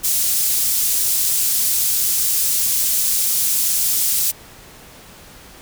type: high-pass noise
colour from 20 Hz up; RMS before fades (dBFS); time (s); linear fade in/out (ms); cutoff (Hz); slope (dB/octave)
pink; -18; 0.03-4.32; 20; 7700; 12
effects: pink hiss -42 dBFS RMS until 5.61 s